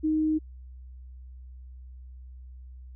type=tone; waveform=sine; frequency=311.1 Hz; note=D#4; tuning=in tune; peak=-22 dBFS; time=0.03-0.39 s; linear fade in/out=20 ms; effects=added 63 Hz sine -42 dBFS peak until 2.95 s